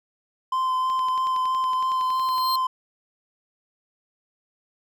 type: tone with vibrato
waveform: triangle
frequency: 1033 Hz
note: C6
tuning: 22 cents flat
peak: -19 dBFS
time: 0.52-2.67 s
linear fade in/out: 5 ms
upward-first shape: sine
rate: 3.1 Hz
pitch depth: 12 cents each way
type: click train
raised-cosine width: 0.2 ms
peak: -23 dBFS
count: 17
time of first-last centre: 0.9-2.381 s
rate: 10.8 Hz
type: tone with exponential growth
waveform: 45% pulse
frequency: 4178 Hz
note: C8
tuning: 3 cents flat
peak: -23 dBFS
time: 1.68-2.56 s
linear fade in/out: 5 ms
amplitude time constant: 190 ms
effects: none